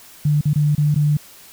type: tone with dropouts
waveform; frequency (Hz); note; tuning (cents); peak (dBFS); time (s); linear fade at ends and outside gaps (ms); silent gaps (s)
sine; 148.3; D3; +17; -13; 0.25-1.17; 5; 0.411-0.454 / 0.534-0.557 / 0.751-0.779 / 0.945-0.959
effects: white hiss -44 dBFS RMS until 1.52 s